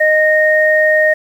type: tone pair together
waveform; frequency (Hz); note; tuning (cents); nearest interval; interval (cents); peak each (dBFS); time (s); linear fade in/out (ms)
sine; 618.7 / 1854; D#5 / A#6; -10 / -10; octave + perfect fifth; 1900; -11; 0-1.14; 10
effects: 7-bit